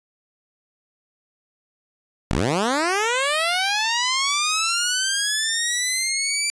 10% pulse linear sweep, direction up, 38.5 to 2349 Hz, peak -11 dBFS, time 2.31-6.5 s, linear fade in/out 0 ms, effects resampled to 22050 Hz

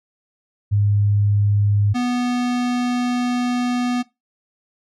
sine / square tone pair in turn, 102.5 / 245.8 Hz, G#2 / B3, -22 / -8 cents, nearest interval octave + minor third, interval 1514 cents, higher second, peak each -14 / -19 dBFS, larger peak first, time 0.71-1.94 / 1.94-4.03 s, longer second, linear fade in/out 20 ms, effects noise-tail reverb RT60 0.2 s tail -19 dB re dry + low-pass 6000 Hz 12 dB/octave

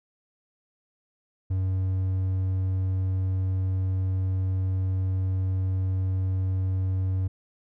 triangle tone, 94 Hz, F#2, 28 cents sharp, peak -21 dBFS, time 1.5-7.28 s, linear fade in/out 10 ms, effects none

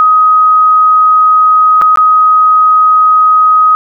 sine tone with dropouts, 1258 Hz, D#6, 19 cents sharp, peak -3 dBFS, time 0-3.75 s, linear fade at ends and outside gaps 0 ms, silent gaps 1.814-1.82 / 1.958-1.973 s, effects none

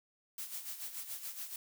blue noise with tremolo, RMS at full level -41 dBFS, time 0.38-1.56 s, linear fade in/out 2 ms, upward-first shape sine, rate 7 Hz, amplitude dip 65%, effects none

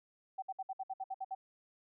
sine tone bursts, 766 Hz, G5, 40 cents flat, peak -36 dBFS, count 10, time 0.38-1.35 s, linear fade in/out 10 ms, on 43 ms, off 60 ms, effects none

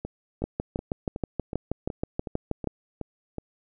two click trains, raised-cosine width 2 ms, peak -19 / -13 dBFS, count 10 / 15, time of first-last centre 0.05-3.383 / 0.44-2.673 s, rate 2.7 / 6.27 Hz, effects none

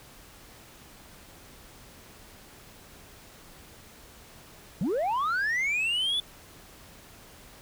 sine linear sweep, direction up, 146.83 to 3500 Hz, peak -22 dBFS, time 4.81-6.2 s, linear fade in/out 2 ms, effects tanh soft clip ceiling -24 dBFS + pink hiss -51 dBFS RMS until 7.61 s

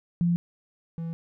sine / triangle tone pair in turn, 172.4 / 165.58 Hz, F3 / E3, -22 / +8 cents, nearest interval minor second, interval 70 cents, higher first, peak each -20 / -28 dBFS, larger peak first, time 0.21-0.36 / 0.98-1.13 s, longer neither, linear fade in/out 0 ms, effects none

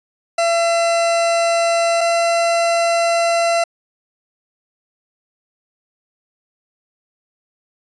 40% pulse tone pair in turn, 675 / 677.3 Hz, E5 / E5, +41 / +47 cents, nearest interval unison, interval 6 cents, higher second, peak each -13 dBFS, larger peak neither, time 0.38-2.01 / 2.01-3.64 s, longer neither, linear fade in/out 5 ms, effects resampled to 22050 Hz

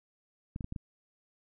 clicks, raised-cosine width 5 ms, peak -25 dBFS, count 5, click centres 0.561 / 0.608 / 0.644 / 0.724 / 0.762 s, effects none

